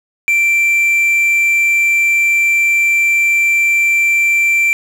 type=tone with quantisation; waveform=triangle; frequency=2349 Hz; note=D7; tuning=in tune; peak=-8 dBFS; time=0.28-4.73 s; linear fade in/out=0 ms; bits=6; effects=none